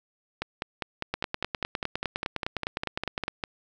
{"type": "two click trains", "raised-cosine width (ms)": 0.3, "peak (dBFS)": [-12, -13], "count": [22, 16], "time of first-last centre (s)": [[1.14, 3.281], [0.42, 3.438]], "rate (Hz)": [9.81, 4.97], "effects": []}